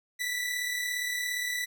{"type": "tone pair together", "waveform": "sawtooth", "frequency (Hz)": [1938.2, 1975.5], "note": ["B6", "B6"], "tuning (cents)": [-33, 0], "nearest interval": "unison", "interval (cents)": 33, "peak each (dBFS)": [-34, -27], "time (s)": [0.19, 1.66], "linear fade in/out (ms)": 20, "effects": []}